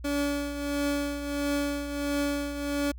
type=tone with tremolo; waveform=30% pulse; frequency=286.2 Hz; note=D4; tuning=45 cents flat; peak=-22 dBFS; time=0.04-2.92 s; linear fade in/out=10 ms; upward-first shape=triangle; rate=1.5 Hz; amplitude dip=65%; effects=added 60 Hz sine -39 dBFS peak until 2.98 s